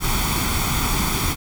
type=noise with comb filter; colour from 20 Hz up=pink; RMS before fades=-21 dBFS; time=0-1.36 s; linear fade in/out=50 ms; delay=0.88 ms; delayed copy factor=+0.65; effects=none